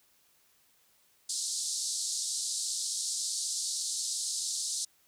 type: band-pass noise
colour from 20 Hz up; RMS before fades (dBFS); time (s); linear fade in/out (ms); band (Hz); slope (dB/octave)
white; -34; 1.29-4.85; 5; 4000 to 9200; 48
effects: white hiss -67 dBFS RMS until 5.07 s